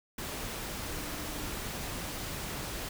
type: tone in noise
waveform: sine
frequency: 299.6 Hz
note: D4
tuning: 35 cents sharp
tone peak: -46 dBFS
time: 0.9-1.47 s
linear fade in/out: 5 ms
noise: pink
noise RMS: -38 dBFS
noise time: 0.18-2.89 s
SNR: -11 dB
effects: none